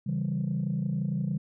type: chord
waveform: sine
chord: C# diminished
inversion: none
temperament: equal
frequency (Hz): 138.59 / 164.81 / 196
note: C#3 / E3 / G3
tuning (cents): 0 / 0 / 0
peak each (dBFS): -30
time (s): 0.06-1.38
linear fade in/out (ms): 10
effects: tanh soft clip ceiling -21 dBFS